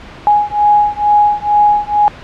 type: beating tone pair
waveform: sine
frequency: 830.6 / 832.8 Hz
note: G#5 / G#5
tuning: 0 / +5 cents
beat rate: 2.2 Hz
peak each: -11 dBFS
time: 0.27-2.08 s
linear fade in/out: 0 ms
effects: pink hiss -33 dBFS RMS until 2.23 s + low-pass 3000 Hz 12 dB/octave